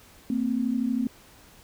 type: tone pair together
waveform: sine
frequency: 227.7 / 260.4 Hz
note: A#3 / C4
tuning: -40 / -8 cents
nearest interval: major second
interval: 232 cents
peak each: -26 dBFS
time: 0.3-1.07 s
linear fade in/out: 2 ms
effects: pink hiss -53 dBFS RMS until 1.63 s